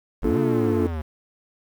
square exponential two-way sweep, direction up then down, 37.47 to 141.8 to 74.7 Hz, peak -26 dBFS, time 0.22-1.02 s, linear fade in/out 10 ms, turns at 0.38 s
triangle chord, Bb major seventh, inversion none, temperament just, 233.1 / 291.4 / 349.6 / 437 Hz, Bb3 / D4 / F4 / A4, 0 / -13 / +2 / -12 cents, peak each -23 dBFS, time 0.24-0.87 s, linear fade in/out 5 ms
effects low-pass 2000 Hz 12 dB/octave + 8-bit

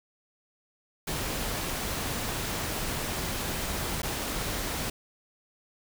pink noise with dropouts, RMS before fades -32 dBFS, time 1.07-4.9 s, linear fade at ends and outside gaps 5 ms, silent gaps 4.02-4.03 s, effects none

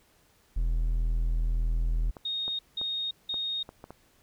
triangle tone, 40.86 Hz, E1, 14 cents flat, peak -22 dBFS, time 0.56-2.11 s, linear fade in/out 10 ms
clicks, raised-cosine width 1 ms, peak -28 dBFS, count 7, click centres 2.168 / 2.48 / 2.814 / 3.342 / 3.691 / 3.841 / 3.906 s
sine tone bursts, 3716 Hz, A#7, 6 cents flat, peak -29 dBFS, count 3, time 2.25-3.63 s, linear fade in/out 5 ms, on 340 ms, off 180 ms
effects pink hiss -64 dBFS RMS until 4.22 s

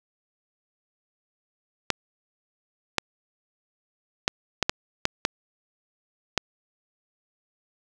clicks, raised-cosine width 0.2 ms, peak -3 dBFS, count 8, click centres 1.903 / 2.983 / 4.279 / 4.627 / 4.695 / 5.054 / 5.251 / 6.377 s, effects none

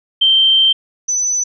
sine tone pair in turn, 3133 / 6004 Hz, G7 / F#8, -2 / +24 cents, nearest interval major seventh, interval 1126 cents, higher second, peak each -8 / -14 dBFS, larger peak first, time 0.21-0.73 / 1.08-1.44 s, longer first, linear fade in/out 10 ms, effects none

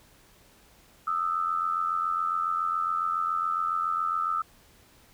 sine tone pair together, 1231.3 / 1318.5 Hz, D#6 / E6, -18 / 0 cents, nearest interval minor second, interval 118 cents, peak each -29 / -27 dBFS, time 1.07-4.42 s, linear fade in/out 5 ms, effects pink hiss -58 dBFS RMS until 5.13 s

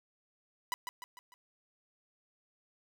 sawtooth tone with echo, 987.8 Hz, B5, in tune, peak -28 dBFS, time 0.72-0.74 s, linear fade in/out 0 ms, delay 150 ms, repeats 4, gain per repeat -6 dB, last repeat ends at 1.34 s, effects none

